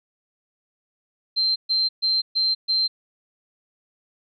sine tone bursts, 4134 Hz, C8, 22 cents flat, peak -18 dBFS, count 5, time 1.36-2.88 s, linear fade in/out 20 ms, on 200 ms, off 130 ms, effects none

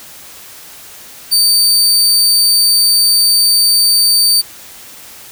sawtooth tone, 4600 Hz, D8, 37 cents flat, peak -5 dBFS, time 1.31-4.42 s, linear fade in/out 20 ms, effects white hiss -35 dBFS RMS until 5.31 s

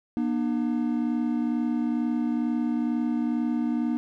triangle tone pair together, 239.4 / 301.6 Hz, A#3 / D4, +46 / +46 cents, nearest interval major third, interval 400 cents, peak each -23 / -26 dBFS, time 0.17-3.97 s, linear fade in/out 0 ms, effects none

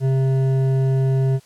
sine tone with hard clipping, 133.2 Hz, C3, 31 cents sharp, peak -17 dBFS, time 0-1.4 s, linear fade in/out 50 ms, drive 9 dB, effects white hiss -53 dBFS RMS until 1.45 s + low-pass 10000 Hz 12 dB/octave

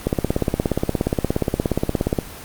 click train, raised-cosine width 2 ms, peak -4 dBFS, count 37, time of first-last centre 0.07-2.188 s, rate 17 Hz, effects pink hiss -36 dBFS RMS until 2.44 s + Opus 24 kbps

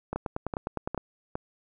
two click trains, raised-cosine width 1 ms, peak -16 / -17 dBFS, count 9 / 4, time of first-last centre 0.16-0.977 / 0.13-1.354 s, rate 9.79 / 2.45 Hz, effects none

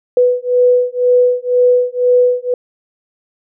sine beating tone pair, 493.9 / 495.9 Hz, B4 / B4, 0 / +7 cents, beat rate 2 Hz, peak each -12 dBFS, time 0.17-2.54 s, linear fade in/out 2 ms, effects none

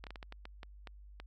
slowing click train, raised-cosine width 0.3 ms, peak -30 dBFS, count 10, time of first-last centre 0.04-1.2 s, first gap 28 ms, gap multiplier 1.36, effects added 50 Hz sine -51 dBFS peak until 1.26 s

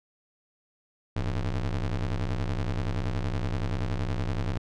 35% pulse ring-modulated tone, 64 Hz, C2, 38 cents flat, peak -22 dBFS, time 1.16-4.58 s, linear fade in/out 5 ms, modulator 37.3 Hz, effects low-pass 5000 Hz 12 dB/octave

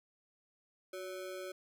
square ring-modulated tone, 466.2 Hz, A#4, in tune, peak -39 dBFS, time 0.93-1.52 s, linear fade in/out 5 ms, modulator 98.2 Hz, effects none

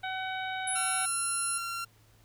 harmonic tone, 754 Hz, F#5, 32 cents sharp, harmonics 1 / 2 / 3 / 4 / 5, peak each -35 / -37 / -41 / -46 / -43 dBFS, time 0.03-1.06 s, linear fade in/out 10 ms
sine tone, 10060 Hz, D#9, 18 cents sharp, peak -30 dBFS, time 0.67-1.58 s, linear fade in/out 5 ms
sawtooth tone with pitch glide, 1362 to 1372.3 Hz, F6 to F6, -44 to -31 cents, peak -30 dBFS, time 0.75-1.85 s, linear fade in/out 10 ms, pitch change +13 cents, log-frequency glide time 0.91-1.33 s
effects added 108 Hz sine -61 dBFS peak until 2.24 s + pink hiss -64 dBFS RMS until 2.24 s

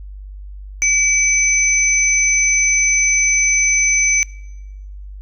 sine tone pair together, 2300 / 6070 Hz, D7 / F#8, -37 / +43 cents, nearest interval octave + perfect fourth, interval 1680 cents, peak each -15 dBFS, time 0.82-4.23 s, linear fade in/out 0 ms, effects noise-tail reverb RT60 1.0 s tail -23 dB re dry + added 49 Hz sine -30 dBFS peak until 5.21 s

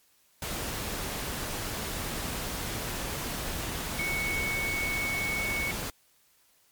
sine tone in noise, 2218 Hz, C#7, in tune, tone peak -29 dBFS, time 3.99-5.71 s, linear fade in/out 2 ms, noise pink, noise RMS -34 dBFS, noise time 0.42-5.9 s, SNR +2 dB, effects white hiss -65 dBFS RMS until 6.71 s + MP3 96 kbps

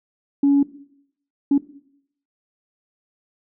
sine tone bursts at uneven times, 281.4 Hz, C#4, 26 cents sharp, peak -11 dBFS, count 2, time 0.43-0.63 / 1.51-1.58 s, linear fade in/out 5 ms, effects noise-tail reverb RT60 0.7 s tail -17 dB re dry + tanh soft clip ceiling -9 dBFS

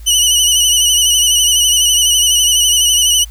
20% pulse tone with vibrato, 2960 Hz, F#7, in tune, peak -3 dBFS, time 0.06-3.25 s, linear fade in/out 20 ms, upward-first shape sine, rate 12 Hz, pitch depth 49 cents each way, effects added 54 Hz sine -29 dBFS peak until 3.3 s + white hiss -46 dBFS RMS until 3.3 s

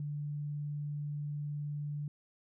sine tone, 146.83 Hz, D3, in tune, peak -35 dBFS, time 0-2.08 s, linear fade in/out 2 ms, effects none

